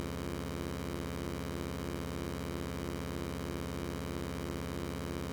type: beating tone pair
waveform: 10% pulse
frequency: 68.9 / 86.9 Hz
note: C#2 / F2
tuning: -10 / -8 cents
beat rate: 18 Hz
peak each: -31 dBFS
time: 0-5.32 s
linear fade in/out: 0 ms
effects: none